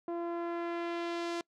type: tone with low-pass filter sweep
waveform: sawtooth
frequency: 341.4 Hz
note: F4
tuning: 39 cents flat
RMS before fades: -36 dBFS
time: 0.08-1.41 s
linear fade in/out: 2 ms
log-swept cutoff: 790 to 6300 Hz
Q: 0.94
effects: noise-tail reverb RT60 0.1 s tail -25 dB re dry